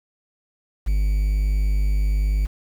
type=tone with quantisation; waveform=triangle; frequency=50.5 Hz; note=G#1; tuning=48 cents flat; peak=-15 dBFS; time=0.86-2.47 s; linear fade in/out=20 ms; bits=7; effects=none

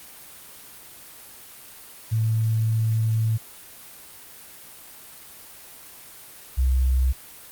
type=tone pair in turn; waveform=sine; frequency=111.4 / 64.55 Hz; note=A2 / C2; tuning=+22 / -23 cents; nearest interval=major sixth; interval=945 cents; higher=first; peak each=-19 / -17 dBFS; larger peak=second; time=2.11-3.38 / 6.57-7.13 s; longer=first; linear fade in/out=20 ms; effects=white hiss -44 dBFS RMS until 7.51 s + Opus 32 kbps

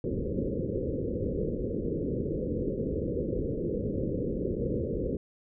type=low-pass noise; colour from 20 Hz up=white; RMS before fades=-31 dBFS; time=0.04-5.17 s; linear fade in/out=2 ms; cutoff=530 Hz; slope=96 dB/octave; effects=none

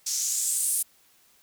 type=noise with band-pass filter sweep; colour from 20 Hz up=blue; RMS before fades=-27 dBFS; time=0.06-0.83 s; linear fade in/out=10 ms; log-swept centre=5800 to 10000 Hz; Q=3.5; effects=white hiss -61 dBFS RMS until 1.42 s

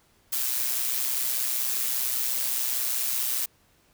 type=noise with amplitude modulation; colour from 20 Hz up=blue; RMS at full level=-25 dBFS; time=0.32-3.46 s; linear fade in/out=10 ms; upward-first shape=sine; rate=125 Hz; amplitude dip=50%; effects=pink hiss -63 dBFS RMS until 3.93 s

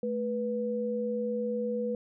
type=tone pair together; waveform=sine; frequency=218.1 / 489.7 Hz; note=A3 / B4; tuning=-15 / -15 cents; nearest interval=octave + major second; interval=1400 cents; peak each=-33 / -30 dBFS; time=0.03-1.95 s; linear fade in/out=2 ms; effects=none

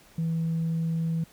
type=tone; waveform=sine; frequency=163.9 Hz; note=E3; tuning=10 cents flat; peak=-23 dBFS; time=0.18-1.24 s; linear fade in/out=5 ms; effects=tanh soft clip ceiling -22 dBFS + pink hiss -56 dBFS RMS until 1.32 s

